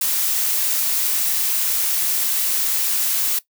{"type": "noise", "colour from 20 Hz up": "blue", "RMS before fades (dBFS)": -20, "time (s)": [0.01, 3.39], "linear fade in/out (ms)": 5, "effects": ["noise-tail reverb RT60 0.1 s tail -17 dB re dry"]}